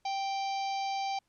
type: harmonic tone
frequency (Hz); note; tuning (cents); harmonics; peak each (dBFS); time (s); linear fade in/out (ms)
784; G5; 0; 1 / 3 / 4 / 5 / 6 / 7 / 8; -31 / -43 / -47 / -48 / -45 / -51 / -52; 0.05-1.19; 5
effects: pink hiss -75 dBFS RMS until 1.28 s + low-pass 10000 Hz 12 dB/octave